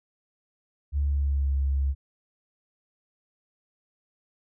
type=tone with pitch glide; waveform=sine; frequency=71.5 to 68.75 Hz; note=D2 to C#2; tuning=-46 to -14 cents; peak=-21 dBFS; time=0.92-1.95 s; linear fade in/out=50 ms; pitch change=-68 cents; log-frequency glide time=1.02-1.55 s; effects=tanh soft clip ceiling -17 dBFS